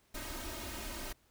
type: noise with comb filter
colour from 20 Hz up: pink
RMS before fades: -42 dBFS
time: 0.14-1.13 s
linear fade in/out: 10 ms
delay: 3.2 ms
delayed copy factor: +1
effects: pink hiss -70 dBFS RMS until 1.3 s